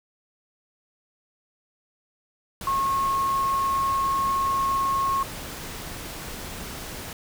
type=tone in noise; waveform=sine; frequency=1088 Hz; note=C#6; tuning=33 cents flat; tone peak=-21 dBFS; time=2.67-5.23 s; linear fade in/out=2 ms; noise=pink; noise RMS=-36 dBFS; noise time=2.61-7.13 s; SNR=+12 dB; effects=none